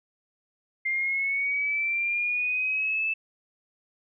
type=linear sweep; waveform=sine; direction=up; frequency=2100 to 2637 Hz; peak=-24 dBFS; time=0.85-3.14 s; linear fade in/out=10 ms; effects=none